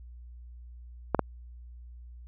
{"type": "clicks", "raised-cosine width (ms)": 1, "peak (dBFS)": -9, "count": 2, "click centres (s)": [1.147, 1.193], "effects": ["added 60 Hz sine -44 dBFS peak until 2.27 s"]}